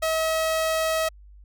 sawtooth tone, 641 Hz, E5, 49 cents flat, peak -18 dBFS, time 0.02-1.09 s, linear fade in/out 10 ms, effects added 50 Hz sine -45 dBFS peak until 1.44 s

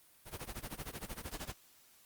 pink noise with tremolo, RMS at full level -41 dBFS, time 0.25-1.55 s, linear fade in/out 50 ms, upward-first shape sine, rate 13 Hz, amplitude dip 90%, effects white hiss -64 dBFS RMS until 2.05 s + Opus 32 kbps

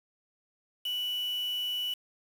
sine tone with quantisation, 2960 Hz, F#7, in tune, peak -30 dBFS, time 0.85-1.94 s, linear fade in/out 5 ms, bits 7, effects none

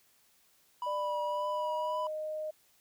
triangle tone with vibrato, 980 Hz, B5, 14 cents flat, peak -31 dBFS, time 0.82-2.07 s, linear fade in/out 2 ms, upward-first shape triangle, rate 1.9 Hz, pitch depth 29 cents each way
sine tone with pitch glide, 595 to 617.8 Hz, D5 to D#5, +22 to -12 cents, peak -34 dBFS, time 0.86-2.51 s, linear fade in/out 10 ms, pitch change +66 cents, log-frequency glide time 1.38-1.74 s
effects white hiss -67 dBFS RMS until 2.8 s

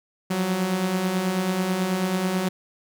sawtooth beating tone pair, 177.8 / 187 Hz, F3 / F#3, +31 / +19 cents, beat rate 9.2 Hz, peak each -26 / -19 dBFS, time 0.3-2.49 s, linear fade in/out 10 ms, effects none

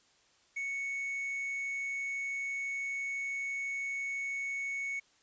triangle tone with quantisation, 2217 Hz, C#7, in tune, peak -32 dBFS, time 0.56-5 s, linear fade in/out 10 ms, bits 10, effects white hiss -67 dBFS RMS until 5.22 s + resampled to 16000 Hz

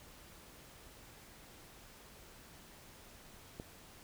click, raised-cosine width 2 ms, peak -30 dBFS, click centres 3.599 s, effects pink hiss -57 dBFS RMS until 4.03 s

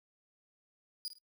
40% pulse tone with echo, 4894 Hz, D#8, 29 cents flat, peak -35 dBFS, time 1.05-1.08 s, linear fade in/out 0 ms, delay 52 ms, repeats 2, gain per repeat -11 dB, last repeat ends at 1.184 s, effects noise-tail reverb RT60 0.1 s tail -26 dB re dry

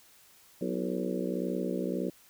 harmonic tone with a mistuned harmonic, 61.74 Hz, B1, in tune, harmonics 3 / 4 / 5 / 6 / 7 / 8 / 9, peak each -35 / -36 / -37 / -38 / -38 / -39 / -40 dBFS, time 0.61-2.1 s, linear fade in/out 5 ms, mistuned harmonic 5, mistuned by +75 cents, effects white hiss -59 dBFS RMS until 2.29 s

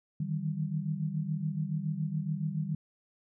sine tone cluster, 152.2 / 159.3 / 194.2 Hz, D#3 / D#3 / G3, -38 / +41 / -16 cents, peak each -33 / -35 / -36 dBFS, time 0.2-2.75 s, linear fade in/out 5 ms, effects none

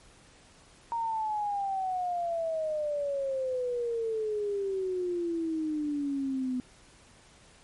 sine exponential sweep, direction down, 936 to 250 Hz, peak -28 dBFS, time 0.92-6.6 s, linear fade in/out 0 ms, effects pink hiss -57 dBFS RMS until 7.63 s + MP3 48 kbps

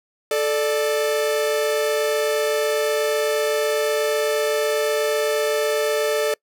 45% pulse tone pair together, 437 / 592 Hz, A4 / D5, -12 / +14 cents, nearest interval perfect fourth, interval 526 cents, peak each -21 / -22 dBFS, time 0.31-6.34 s, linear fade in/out 2 ms, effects noise-tail reverb RT60 0.1 s tail -26 dB re dry

